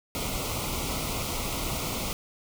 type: band-stop noise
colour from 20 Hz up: pink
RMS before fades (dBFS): -31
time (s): 0.15-2.13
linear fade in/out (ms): 0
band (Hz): 1400 to 2000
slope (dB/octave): 96
effects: none

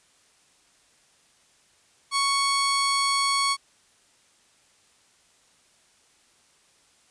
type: tone pair together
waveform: sawtooth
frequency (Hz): 1110 / 2220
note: C#6 / C#7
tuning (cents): +2 / +2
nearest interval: octave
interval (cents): 1200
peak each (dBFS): -19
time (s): 2.11-3.57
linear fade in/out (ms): 50
effects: white hiss -61 dBFS RMS until 7.1 s + resampled to 22050 Hz

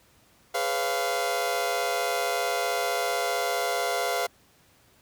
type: chord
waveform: sawtooth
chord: C# dominant seventh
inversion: second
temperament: just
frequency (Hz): 415.8 / 498.9 / 554.4 / 693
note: G#4 / B4 / C#5 / E#5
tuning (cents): +2 / +17 / 0 / -14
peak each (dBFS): -30 / -27 / -30 / -24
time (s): 0.54-4.27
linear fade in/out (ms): 10
effects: pink hiss -60 dBFS RMS until 5.01 s + high-pass 60 Hz 12 dB/octave

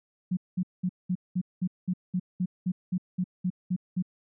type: tone bursts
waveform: sine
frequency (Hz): 181.9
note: F#3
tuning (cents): -29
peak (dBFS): -24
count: 15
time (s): 0.31-4.025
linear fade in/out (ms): 10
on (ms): 61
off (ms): 200
effects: none

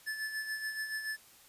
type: tone with tremolo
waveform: square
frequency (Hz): 1741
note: A6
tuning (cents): -19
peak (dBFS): -34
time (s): 0.06-1.17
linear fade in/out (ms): 20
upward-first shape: sine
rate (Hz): 7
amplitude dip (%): 55
effects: white hiss -59 dBFS RMS until 1.48 s + resampled to 32000 Hz

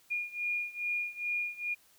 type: beating tone pair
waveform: sine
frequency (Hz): 2428 / 2430.4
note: D#7 / D#7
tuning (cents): -43 / -41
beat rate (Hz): 2.4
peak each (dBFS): -34 / -36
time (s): 0.1-1.75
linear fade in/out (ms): 20
effects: white hiss -64 dBFS RMS until 1.98 s

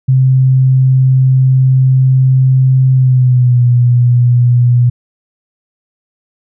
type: tone with pitch glide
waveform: sine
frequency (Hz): 130.81 to 122.05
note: C3 to B2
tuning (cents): 0 to -20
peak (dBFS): -5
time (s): 0.08-4.9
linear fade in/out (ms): 10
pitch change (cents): -120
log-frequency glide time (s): 2.92-3.63
effects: none

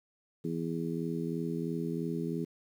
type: harmonic tone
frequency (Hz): 83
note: E2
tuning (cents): +12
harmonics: 2 / 3 / 4 / 5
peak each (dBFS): -35 / -37 / -38 / -39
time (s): 0.44-2.45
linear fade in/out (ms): 10
effects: 10-bit

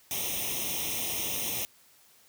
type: noise with comb filter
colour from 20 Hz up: white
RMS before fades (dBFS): -32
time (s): 0.11-1.65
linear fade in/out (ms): 0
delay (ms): 0.33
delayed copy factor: +0.9
effects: white hiss -60 dBFS RMS until 2.28 s + high-pass 60 Hz 12 dB/octave

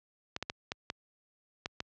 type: clicks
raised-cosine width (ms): 0.2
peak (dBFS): -17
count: 7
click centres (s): 0.364 / 0.426 / 0.499 / 0.719 / 0.901 / 1.659 / 1.804
effects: high-pass 60 Hz 12 dB/octave + low-pass 6000 Hz 12 dB/octave

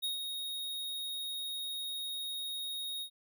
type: tone with ADSR envelope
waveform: square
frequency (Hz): 3748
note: A#7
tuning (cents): +9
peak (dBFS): -32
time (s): 0.02-3.1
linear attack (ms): 22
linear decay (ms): 130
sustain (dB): -5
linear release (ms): 83
effects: none

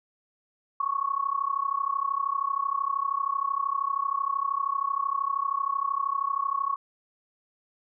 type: tone with amplitude modulation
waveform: sine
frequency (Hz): 1108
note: C#6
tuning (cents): -1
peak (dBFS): -21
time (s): 0.8-6.76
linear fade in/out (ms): 5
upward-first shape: sine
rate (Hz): 32.9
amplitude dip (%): 90
effects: none

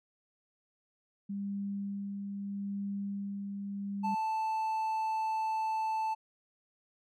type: tone with tremolo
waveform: sine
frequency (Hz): 199.8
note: G3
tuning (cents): +33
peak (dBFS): -33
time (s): 1.29-4.15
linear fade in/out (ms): 10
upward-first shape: sine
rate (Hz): 0.78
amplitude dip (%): 30
type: tone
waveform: triangle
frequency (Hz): 880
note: A5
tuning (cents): 0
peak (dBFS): -28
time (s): 4.03-6.15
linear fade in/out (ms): 20
effects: none

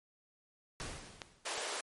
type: noise with exponential decay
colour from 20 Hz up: pink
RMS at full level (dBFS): -40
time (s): 0.8-1.68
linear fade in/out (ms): 0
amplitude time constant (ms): 190
type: clicks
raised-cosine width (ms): 0.2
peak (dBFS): -23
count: 2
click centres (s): 1.218 / 1.578
type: high-pass noise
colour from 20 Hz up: pink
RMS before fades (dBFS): -39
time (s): 1.45-1.81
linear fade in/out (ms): 10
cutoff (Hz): 410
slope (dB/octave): 24
effects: MP3 48 kbps

